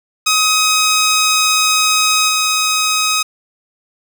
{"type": "tone with level steps", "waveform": "10% pulse", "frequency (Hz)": 1263, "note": "D#6", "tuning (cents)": 26, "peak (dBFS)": [-3, -5], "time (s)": [0.26, 3.23], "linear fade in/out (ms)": 10, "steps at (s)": 2.28, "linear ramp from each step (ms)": 20, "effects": []}